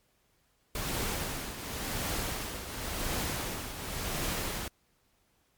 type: noise with tremolo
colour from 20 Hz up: pink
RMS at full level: -32 dBFS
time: 0.75-4.68 s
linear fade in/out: 2 ms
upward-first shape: triangle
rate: 0.92 Hz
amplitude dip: 65%
effects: pink hiss -71 dBFS RMS until 5.57 s + MP3 96 kbps